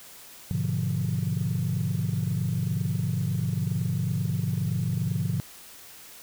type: chord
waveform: sine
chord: G# diminished seventh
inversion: none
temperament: equal with one note detuned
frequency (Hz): 103.83 / 124.69 / 146.83 / 174.61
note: G#2 / B2 / D3 / F3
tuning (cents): 0 / +17 / 0 / 0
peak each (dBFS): -29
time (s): 0.51-5.4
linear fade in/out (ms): 0
effects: tanh soft clip ceiling -18 dBFS + white hiss -47 dBFS RMS until 6.22 s